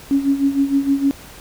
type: tone with tremolo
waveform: sine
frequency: 277.2 Hz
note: C#4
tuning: in tune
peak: -11 dBFS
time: 0.11-1.11 s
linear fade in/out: 0 ms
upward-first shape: sine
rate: 6.5 Hz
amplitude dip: 75%
effects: pink hiss -40 dBFS RMS until 1.4 s